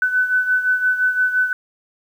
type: beating tone pair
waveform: sine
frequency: 1502 / 1507.8 Hz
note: F#6 / F#6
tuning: +26 / +32 cents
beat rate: 5.8 Hz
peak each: -16 / -22 dBFS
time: 0.02-1.53 s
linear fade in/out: 2 ms
effects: 8-bit